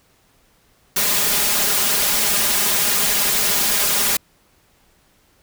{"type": "noise with comb filter", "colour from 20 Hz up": "white", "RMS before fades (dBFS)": -18, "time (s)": [0.96, 4.17], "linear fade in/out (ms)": 5, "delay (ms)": 4.9, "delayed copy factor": 1, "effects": ["pink hiss -58 dBFS RMS until 5.42 s"]}